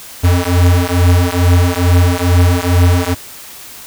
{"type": "beating tone pair", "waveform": "square", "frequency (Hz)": [87.31, 89.61], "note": ["F2", "F2"], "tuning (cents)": [0, 45], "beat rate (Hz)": 2.3, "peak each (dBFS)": -12, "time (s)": [0.23, 3.15], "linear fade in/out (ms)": 20, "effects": ["white hiss -33 dBFS RMS until 3.86 s"]}